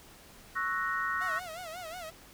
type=chord; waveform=sine; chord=F# dominant seventh; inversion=second; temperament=equal; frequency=1108.7 / 1318.5 / 1480 / 1864.7 Hz; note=C#6 / E6 / F#6 / A#6; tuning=0 / 0 / 0 / 0 cents; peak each=-35 / -36 / -35 / -34 dBFS; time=0.55-1.4 s; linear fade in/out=20 ms
type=tone with vibrato; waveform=sawtooth; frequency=682 Hz; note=F5; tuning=41 cents flat; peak=-36 dBFS; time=1.2-2.11 s; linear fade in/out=20 ms; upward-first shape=sine; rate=5.5 Hz; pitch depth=140 cents each way
effects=pink hiss -54 dBFS RMS until 2.33 s